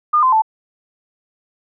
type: tone with pitch steps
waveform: sine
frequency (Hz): 1214 / 1032.7 / 878.5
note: D#6 / C6 / A5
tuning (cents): -43 / -23 / -3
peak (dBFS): -10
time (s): 0.13-0.421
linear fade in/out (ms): 10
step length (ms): 97
effects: none